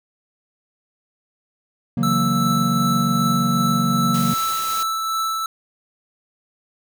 triangle chord, F# dominant seventh, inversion second, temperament equal, 138.59 / 164.81 / 185 / 233.1 Hz, C#3 / E3 / F#3 / A#3, 0 / 0 / 0 / 0 cents, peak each -22 / -24 / -21 / -19 dBFS, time 1.97-4.34 s, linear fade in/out 5 ms
square tone with tremolo, 1318.5 Hz, E6, in tune, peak -20 dBFS, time 2.03-5.46 s, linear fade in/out 2 ms, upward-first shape triangle, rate 2.6 Hz, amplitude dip 30%
white noise, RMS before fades -31 dBFS, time 4.14-4.83 s, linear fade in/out 2 ms
effects none

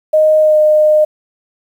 sine tone with pitch glide, 620 to 611.5 Hz, D#5 to D#5, -6 to -30 cents, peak -6 dBFS, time 0.13-1.05 s, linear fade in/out 10 ms, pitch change -24 cents, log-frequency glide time 0.4-0.58 s, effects 7-bit

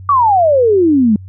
sine exponential sweep, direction down, 1180 to 202.5 Hz, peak -7 dBFS, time 0.09-1.16 s, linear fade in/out 2 ms, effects added 94 Hz sine -29 dBFS peak until 1.28 s

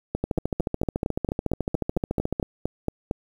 two click trains, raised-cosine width 2 ms, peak -11 / -11 dBFS, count 14 / 31, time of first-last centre 0.15-3.111 / 0.24-2.398 s, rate 4.39 / 13.9 Hz, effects 8-bit

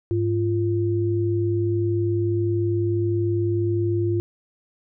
sine tone pair together, 103.83 / 345.4 Hz, G#2 / F4, 0 / -19 cents, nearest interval octave + major sixth, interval 2081 cents, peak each -22 dBFS, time 0.11-4.2 s, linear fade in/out 0 ms, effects none

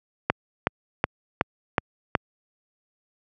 click train, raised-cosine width 0.5 ms, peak -3 dBFS, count 6, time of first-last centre 0.3-2.152 s, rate 2.7 Hz, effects high-pass 80 Hz 12 dB/octave

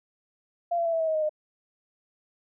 sine tone with pitch steps, 690 / 678.1 / 666.5 / 655 / 643.8 / 632.7 / 621.9 / 611.2 Hz, F5 / E5 / E5 / E5 / E5 / D#5 / D#5 / D#5, -21 / +49 / +19 / -11 / -41 / +29 / -1 / -31 cents, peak -23 dBFS, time 0.71-1.294 s, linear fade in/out 10 ms, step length 73 ms, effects none

